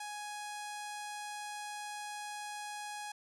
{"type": "tone with low-pass filter", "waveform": "sawtooth", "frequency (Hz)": 833, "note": "G#5", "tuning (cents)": 5, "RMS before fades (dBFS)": -43, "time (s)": [0, 3.12], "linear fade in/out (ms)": 5, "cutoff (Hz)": 9100, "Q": 1.8, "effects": []}